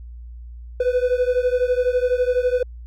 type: beating tone pair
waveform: triangle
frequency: 493.9 / 505.9 Hz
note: B4 / B4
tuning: 0 / +42 cents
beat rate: 12 Hz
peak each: -17 / -19 dBFS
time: 0.8-2.63 s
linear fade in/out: 5 ms
effects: added 59 Hz sine -34 dBFS peak until 2.86 s